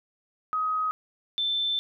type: tone pair in turn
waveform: sine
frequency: 1261 / 3540 Hz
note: D#6 / A7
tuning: +23 / +10 cents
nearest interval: octave + tritone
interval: 1787 cents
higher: second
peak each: -24 dBFS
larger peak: neither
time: 0.53-0.91 / 1.38-1.79 s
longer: second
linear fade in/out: 0 ms
effects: none